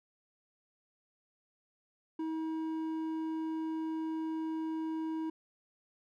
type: tone with hard clipping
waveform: sine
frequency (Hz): 319.4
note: D#4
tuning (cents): +45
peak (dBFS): -35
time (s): 2.19-5.3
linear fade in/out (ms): 5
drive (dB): 6
effects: none